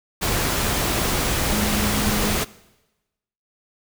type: tone in noise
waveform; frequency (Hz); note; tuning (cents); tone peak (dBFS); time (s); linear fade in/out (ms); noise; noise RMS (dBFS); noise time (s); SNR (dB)
sine; 210; G#3; +19; -23; 1.51-2.36; 20; pink; -22; 0.21-2.45; -4
effects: noise-tail reverb RT60 1.0 s tail -20 dB re dry